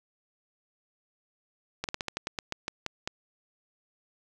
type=slowing click train; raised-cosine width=0.2 ms; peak=-14 dBFS; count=12; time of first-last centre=1.84-3.075 s; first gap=48 ms; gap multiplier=1.16; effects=none